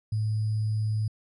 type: tone with sample-and-hold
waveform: sine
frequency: 107.9 Hz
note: A2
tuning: 33 cents flat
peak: -24 dBFS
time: 0.12-1.08 s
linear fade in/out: 5 ms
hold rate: 4900 Hz
effects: resampled to 24000 Hz